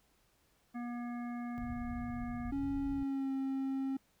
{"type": "harmonic tone", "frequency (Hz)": 240.3, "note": "B3", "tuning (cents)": -47, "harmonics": [1, 3, 5, 7, 9], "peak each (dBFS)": [-38, -48, -52, -55, -57], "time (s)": [0.74, 2.52], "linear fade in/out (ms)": 20}
{"type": "low-pass noise", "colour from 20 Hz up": "pink", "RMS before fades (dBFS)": -45, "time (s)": [1.58, 3.03], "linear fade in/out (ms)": 0, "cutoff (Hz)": 150, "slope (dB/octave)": 96}
{"type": "tone with pitch glide", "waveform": "triangle", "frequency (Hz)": [277.2, 268.4], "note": ["C#4", "C4"], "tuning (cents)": [0, 44], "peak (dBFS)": -31, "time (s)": [2.52, 3.97], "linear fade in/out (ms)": 5, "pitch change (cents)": -56, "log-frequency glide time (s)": [2.91, 3.32]}
{"effects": ["pink hiss -72 dBFS RMS until 4.2 s"]}